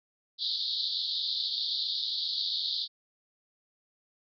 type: band-pass noise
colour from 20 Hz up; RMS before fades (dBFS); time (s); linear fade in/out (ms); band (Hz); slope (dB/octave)
pink; -32; 0.38-2.88; 50; 3500 to 4700; 96
effects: none